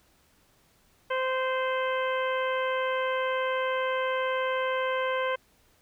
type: harmonic tone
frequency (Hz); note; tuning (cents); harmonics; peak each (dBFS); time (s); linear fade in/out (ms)
519; C5; -14; 1 / 2 / 3 / 4 / 5 / 6; -28 / -31 / -34 / -37 / -41 / -41; 1.1-5.36; 10
effects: pink hiss -64 dBFS RMS until 5.81 s